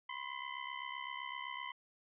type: ring-modulated tone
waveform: 20% pulse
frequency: 1022 Hz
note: C6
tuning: 41 cents flat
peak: -33 dBFS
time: 0.09-1.72 s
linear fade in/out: 5 ms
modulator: 33.9 Hz
effects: resampled to 8000 Hz